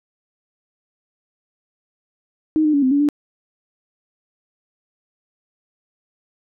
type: tone with pitch steps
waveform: sine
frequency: 311.8 / 303.6 / 284 / 259.1 / 285 / 292.6 Hz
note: D#4 / D#4 / C#4 / C4 / C#4 / D4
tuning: +4 / -42 / +42 / -17 / +48 / -6 cents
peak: -13 dBFS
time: 2.56-3.088 s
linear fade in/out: 0 ms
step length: 88 ms
effects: none